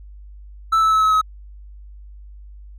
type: tone with pitch steps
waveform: triangle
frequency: 1318.5 / 1307.9 / 1297.3 / 1286.9 / 1276.5 Hz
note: E6 / E6 / E6 / E6 / D#6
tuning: 0 / -14 / -28 / -42 / +44 cents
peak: -11 dBFS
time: 0.72-1.215 s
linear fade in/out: 10 ms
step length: 99 ms
effects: added 50 Hz sine -37 dBFS peak until 2.78 s